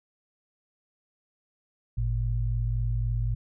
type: tone pair together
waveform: sine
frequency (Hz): 51.08 / 114.8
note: G#1 / A#2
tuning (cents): -28 / -26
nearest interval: octave + major second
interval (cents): 1402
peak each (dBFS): -27 / -27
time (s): 1.97-3.35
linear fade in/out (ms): 10
effects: none